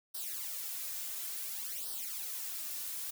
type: noise with flanger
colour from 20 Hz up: blue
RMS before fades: -40 dBFS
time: 0.14-3.11 s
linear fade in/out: 10 ms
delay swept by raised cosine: 0.21 to 3.41 ms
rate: 0.57 Hz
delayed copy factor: +0.8
effects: none